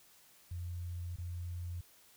sine tone with dropouts, 87.31 Hz, F2, in tune, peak -38 dBFS, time 0.51-1.81 s, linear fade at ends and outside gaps 5 ms, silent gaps 1.161-1.183 s, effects white hiss -63 dBFS RMS until 2.16 s

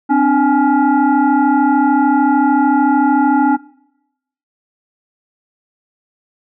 sine tone with frequency modulation, 293.7 Hz, D4, in tune, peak -9 dBFS, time 0.09-3.57 s, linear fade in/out 20 ms, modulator 554 Hz, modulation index 1.3, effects noise-tail reverb RT60 0.9 s tail -24 dB re dry

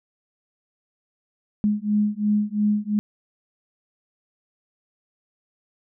sine beating tone pair, 207.7 / 210.6 Hz, G#3 / G#3, 0 / +24 cents, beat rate 2.9 Hz, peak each -22 dBFS, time 1.64-2.99 s, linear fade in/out 0 ms, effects none

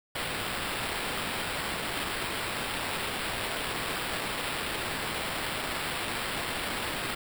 blue noise with sample-and-hold, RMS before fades -33 dBFS, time 0.15-7.15 s, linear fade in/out 5 ms, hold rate 6300 Hz, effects none

